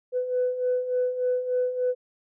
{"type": "beating tone pair", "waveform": "sine", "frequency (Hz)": [497.8, 501.2], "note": ["B4", "B4"], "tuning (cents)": [14, 25], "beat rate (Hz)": 3.4, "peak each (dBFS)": [-29, -23], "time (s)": [0.12, 1.95], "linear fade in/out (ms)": 50, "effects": ["tanh soft clip ceiling -17 dBFS"]}